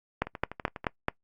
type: two click trains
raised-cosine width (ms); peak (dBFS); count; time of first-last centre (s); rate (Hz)
0.5; -10 / -22; 5 / 8; 0.22-1.084 / 0.27-0.844; 4.63 / 12.2
effects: noise-tail reverb RT60 0.1 s tail -23 dB re dry + Opus 48 kbps